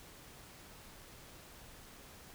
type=silence; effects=pink hiss -55 dBFS RMS until 2.34 s

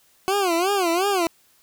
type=tone with vibrato; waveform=20% pulse; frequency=367.7 Hz; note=F#4; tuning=11 cents flat; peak=-14 dBFS; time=0.28-1.27 s; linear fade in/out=0 ms; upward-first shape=sine; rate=2.8 Hz; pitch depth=180 cents each way; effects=white hiss -59 dBFS RMS until 1.62 s

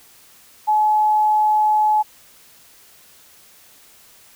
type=tone; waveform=sine; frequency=853 Hz; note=G#5; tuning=46 cents sharp; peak=-13 dBFS; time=0.67-2.03 s; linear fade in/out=20 ms; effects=white hiss -49 dBFS RMS until 4.35 s

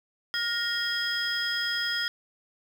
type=tone cluster; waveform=sine; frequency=1418 / 1866 / 3270 / 5060 Hz; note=F6 / A#6 / G#7 / D#8; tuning=+26 / +1 / -28 / +28 cents; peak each=-31 dBFS; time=0.34-2.08 s; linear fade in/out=0 ms; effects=tanh soft clip ceiling -19 dBFS + 8-bit

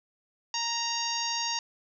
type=harmonic tone; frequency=932.3 Hz; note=A#5; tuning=in tune; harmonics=1 / 2 / 3 / 4 / 5 / 6 / 7; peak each=-34 / -40 / -37 / -39 / -34 / -35 / -37 dBFS; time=0.54-1.59 s; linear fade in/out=2 ms; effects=none

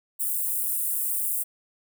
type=high-pass noise; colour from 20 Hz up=white; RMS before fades=-27 dBFS; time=0.19-1.44 s; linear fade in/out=20 ms; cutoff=8500 Hz; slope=48 dB/octave; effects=none

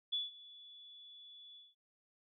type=tone with ADSR envelope; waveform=sine; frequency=3435 Hz; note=A7; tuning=42 cents flat; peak=-32 dBFS; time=0.12-1.75 s; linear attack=14 ms; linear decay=170 ms; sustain=-21 dB; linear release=190 ms; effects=none

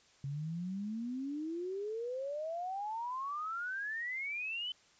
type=exponential sweep; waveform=sine; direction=up; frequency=135.5 to 3067 Hz; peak=-36 dBFS; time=0.24-4.72 s; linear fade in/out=2 ms; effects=white hiss -65 dBFS RMS until 4.99 s + resampled to 16000 Hz

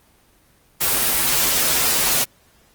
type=noise with comb filter; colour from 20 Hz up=white; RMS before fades=-18 dBFS; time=0.8-2.25 s; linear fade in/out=20 ms; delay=10 ms; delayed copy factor=-0.8; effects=pink hiss -56 dBFS RMS until 2.74 s + Opus 24 kbps

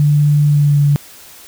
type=tone with pitch glide; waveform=sine; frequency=147.1 to 144.07 Hz; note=D3 to D3; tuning=+3 to -33 cents; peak=-8 dBFS; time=0-0.96 s; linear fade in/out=0 ms; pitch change=-36 cents; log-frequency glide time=0.46-0.8 s; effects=white hiss -39 dBFS RMS until 1.47 s

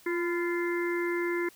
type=harmonic tone with a mistuned harmonic; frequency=347.9 Hz; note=F4; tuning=7 cents flat; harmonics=1 / 3 / 4 / 5 / 6; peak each=-28 / -39 / -42 / -38 / -36 dBFS; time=0.06-1.49 s; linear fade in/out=5 ms; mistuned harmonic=3; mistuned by=-52 cents; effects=white hiss -57 dBFS RMS until 1.55 s

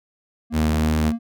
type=tone with vibrato; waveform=triangle; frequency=232.1 Hz; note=A#3; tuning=7 cents flat; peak=-19 dBFS; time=0.5-1.19 s; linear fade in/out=50 ms; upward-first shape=sine; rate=3 Hz; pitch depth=21 cents each way
type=tone; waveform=sawtooth; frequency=77.78 Hz; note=D#2; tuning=in tune; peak=-15 dBFS; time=0.52-1.13 s; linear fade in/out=50 ms
effects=none

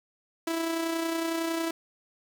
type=tone with amplitude modulation; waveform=sawtooth; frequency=329.6 Hz; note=E4; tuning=in tune; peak=-22 dBFS; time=0.47-1.71 s; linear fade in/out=5 ms; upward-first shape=sine; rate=30.9 Hz; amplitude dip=40%; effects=8-bit

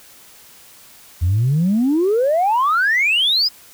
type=exponential sweep; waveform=sine; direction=up; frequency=80.7 to 5150 Hz; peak=-12 dBFS; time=1.21-3.49 s; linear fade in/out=20 ms; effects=tanh soft clip ceiling -10 dBFS + white hiss -45 dBFS RMS until 3.73 s

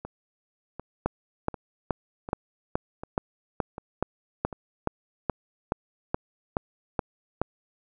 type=two click trains; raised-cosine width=1 ms; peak=-10 / -22 dBFS; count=16 / 7; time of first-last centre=1.06-7.416 / 0.05-4.528 s; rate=2.36 / 1.34 Hz; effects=none

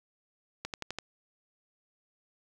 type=accelerating click train; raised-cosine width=0.2 ms; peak=-18 dBFS; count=5; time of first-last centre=0.65-0.986 s; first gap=88 ms; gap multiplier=0.97; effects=10-bit

